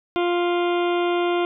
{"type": "harmonic tone", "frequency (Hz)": 350, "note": "F4", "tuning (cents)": 4, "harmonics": [1, 2, 3, 4, 6, 7, 8, 9, 10], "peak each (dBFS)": [-20, -26, -30, -32, -36, -37, -38, -39, -40], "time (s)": [0.16, 1.45], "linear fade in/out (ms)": 0, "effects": []}